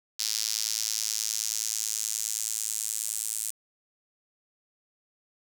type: tone with high-pass filter sweep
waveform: sawtooth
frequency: 109.4 Hz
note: A2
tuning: 9 cents flat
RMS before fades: -31 dBFS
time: 0.19-3.51 s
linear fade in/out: 10 ms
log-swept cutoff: 5100 to 8300 Hz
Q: 2.5
effects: 8-bit